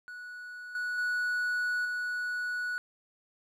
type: tone with level steps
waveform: triangle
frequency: 1470 Hz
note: F#6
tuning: 12 cents flat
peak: -39 / -29 / -26 / -29 dBFS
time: 0.08-2.78 s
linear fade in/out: 0 ms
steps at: 0.75 / 0.98 / 1.85 s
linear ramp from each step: 2 ms
effects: none